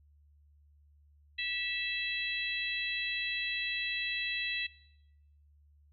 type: harmonic tone with a mistuned harmonic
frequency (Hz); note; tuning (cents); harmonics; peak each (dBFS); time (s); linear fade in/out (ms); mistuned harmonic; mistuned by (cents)
659.3; E5; 0; 3 / 4 / 5 / 6; -38 / -36 / -41 / -39; 1.38-4.67; 10; 3; -18
effects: noise-tail reverb RT60 0.9 s tail -21 dB re dry + added 73 Hz sine -60 dBFS peak until 5.92 s